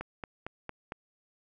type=click train; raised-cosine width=0.5 ms; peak=-22 dBFS; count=5; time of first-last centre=0.01-0.921 s; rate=4.39 Hz; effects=none